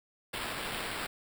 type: noise with sample-and-hold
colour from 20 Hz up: violet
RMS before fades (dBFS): -37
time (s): 0.33-1.07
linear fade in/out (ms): 10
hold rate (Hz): 6300
effects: none